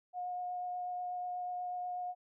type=tone with vibrato; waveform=sine; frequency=720 Hz; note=F#5; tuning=47 cents flat; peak=-36 dBFS; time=0.13-2.15 s; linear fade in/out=50 ms; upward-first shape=triangle; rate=8.2 Hz; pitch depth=10 cents each way; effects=none